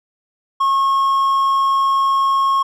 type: tone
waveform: triangle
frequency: 1088 Hz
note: C#6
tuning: 33 cents flat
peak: -11 dBFS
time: 0.6-2.63 s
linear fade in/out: 10 ms
effects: none